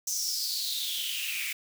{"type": "noise with high-pass filter sweep", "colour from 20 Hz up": "white", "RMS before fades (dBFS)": -32, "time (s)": [0.07, 1.53], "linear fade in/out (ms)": 5, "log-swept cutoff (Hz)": [6200, 2200], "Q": 7.6, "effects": []}